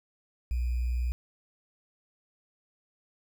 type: tone with sample-and-hold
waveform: sine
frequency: 61 Hz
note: B1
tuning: 21 cents flat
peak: -26 dBFS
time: 0.51-1.12 s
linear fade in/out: 0 ms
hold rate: 2450 Hz
effects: none